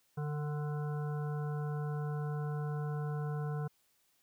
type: harmonic tone with a mistuned harmonic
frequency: 148 Hz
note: D3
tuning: 14 cents sharp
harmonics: 1 / 3 / 5 / 7 / 9 / 10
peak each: -34 / -44 / -48 / -51 / -53 / -54 dBFS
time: 0.17-3.68 s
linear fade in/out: 10 ms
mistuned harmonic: 3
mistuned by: +23 cents
effects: white hiss -73 dBFS RMS until 4.22 s